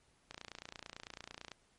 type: click train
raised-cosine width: 0.2 ms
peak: -28 dBFS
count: 36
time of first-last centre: 0.31-1.517 s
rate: 29 Hz
effects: pink hiss -71 dBFS RMS until 1.78 s + MP3 48 kbps